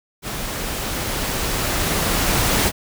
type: noise with level ramp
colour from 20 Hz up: pink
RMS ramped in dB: -28 to -17 dBFS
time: 0.22-2.72 s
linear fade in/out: 50 ms
effects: none